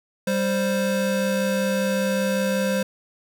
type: tone pair together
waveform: square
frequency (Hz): 196.18 / 523.3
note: G3 / C5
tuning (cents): +2 / 0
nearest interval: octave + perfect fourth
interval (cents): 1698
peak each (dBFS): -24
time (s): 0.27-2.83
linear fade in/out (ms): 5
effects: none